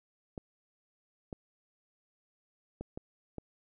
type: clicks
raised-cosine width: 2 ms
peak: -26 dBFS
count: 5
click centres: 0.378 / 1.328 / 2.81 / 2.975 / 3.383 s
effects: none